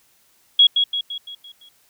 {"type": "tone with echo", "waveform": "sine", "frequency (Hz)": 3322, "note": "G#7", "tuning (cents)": 0, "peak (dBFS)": -8, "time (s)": [0.59, 0.67], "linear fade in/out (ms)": 5, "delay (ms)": 170, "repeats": 6, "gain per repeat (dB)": -6, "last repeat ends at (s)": 1.69, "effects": ["white hiss -59 dBFS RMS until 1.89 s"]}